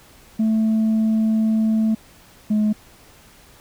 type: tone pair in turn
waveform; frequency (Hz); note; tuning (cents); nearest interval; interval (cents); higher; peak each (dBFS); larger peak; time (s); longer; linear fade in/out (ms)
sine; 220 / 212.6; A3 / G#3; 0 / +41; minor second; 59; first; -13 / -13; neither; 0.39-1.95 / 2.5-2.73; first; 10
effects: tanh soft clip ceiling -14 dBFS + pink hiss -49 dBFS RMS until 3.6 s